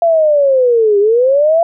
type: linear two-way sweep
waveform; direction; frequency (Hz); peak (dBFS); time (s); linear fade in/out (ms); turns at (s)
sine; down then up; 684 to 396.7 to 684; -7; 0.02-1.63; 2; 0.99
effects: none